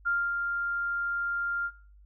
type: tone with ADSR envelope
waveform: sine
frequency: 1396.9 Hz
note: F6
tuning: in tune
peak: -24 dBFS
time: 0.05-1.71 s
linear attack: 22 ms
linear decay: 250 ms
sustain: -4 dB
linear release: 56 ms
effects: noise-tail reverb RT60 0.5 s tail -19 dB re dry + added 50 Hz sine -52 dBFS peak until 2.05 s